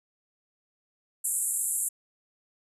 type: band-pass noise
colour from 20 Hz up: pink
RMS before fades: -29 dBFS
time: 1.24-1.89 s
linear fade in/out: 10 ms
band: 7400 to 12000 Hz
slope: 96 dB/octave
effects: none